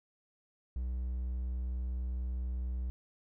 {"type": "tone", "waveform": "triangle", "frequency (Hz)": 62.2, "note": "B1", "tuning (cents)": 13, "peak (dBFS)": -31, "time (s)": [0.76, 2.9], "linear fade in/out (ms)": 0, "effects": []}